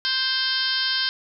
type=harmonic tone; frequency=523.3 Hz; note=C5; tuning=in tune; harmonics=2 / 3 / 4 / 5 / 6 / 7 / 8 / 9 / 10; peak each=-38 / -27 / -38 / -39 / -27 / -31 / -29 / -28 / -29 dBFS; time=0.05-1.09 s; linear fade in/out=0 ms; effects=none